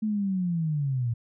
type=linear sweep; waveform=sine; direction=down; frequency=219.3 to 113 Hz; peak=-24 dBFS; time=0.02-1.14 s; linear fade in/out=10 ms; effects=none